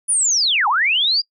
sine linear two-way sweep, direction down then up, 9956 to 784 to 4921 Hz, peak -14 dBFS, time 0.08-1.22 s, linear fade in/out 20 ms, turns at 0.68 s, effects noise-tail reverb RT60 0.1 s tail -25 dB re dry

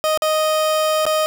30% pulse tone with dropouts, 622.3 Hz, D#5, in tune, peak -13 dBFS, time 0.04-1.26 s, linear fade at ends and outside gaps 0 ms, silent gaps 0.175-0.221 / 1.054-1.065 s, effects none

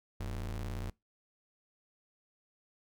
square ring-modulated tone, 66.1 Hz, C2, 18 cents sharp, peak -34 dBFS, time 0.2-0.9 s, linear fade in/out 5 ms, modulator 28.5 Hz, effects noise-tail reverb RT60 0.2 s tail -23 dB re dry

